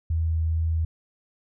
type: tone with vibrato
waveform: sine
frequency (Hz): 81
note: E2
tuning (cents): -30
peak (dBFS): -21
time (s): 0.1-0.85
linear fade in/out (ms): 5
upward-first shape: triangle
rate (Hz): 2.3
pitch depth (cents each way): 9
effects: none